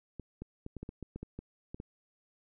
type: clicks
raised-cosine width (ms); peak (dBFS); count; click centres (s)
3; -28; 12; 0.197 / 0.42 / 0.664 / 0.767 / 0.83 / 0.891 / 1.027 / 1.16 / 1.23 / 1.39 / 1.745 / 1.801
effects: none